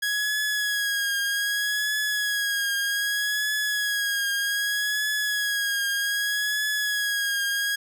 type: tone with vibrato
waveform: sawtooth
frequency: 1661.2 Hz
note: G#6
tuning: in tune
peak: -20 dBFS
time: 0.02-7.76 s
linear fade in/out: 10 ms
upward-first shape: triangle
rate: 0.64 Hz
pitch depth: 47 cents each way
effects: none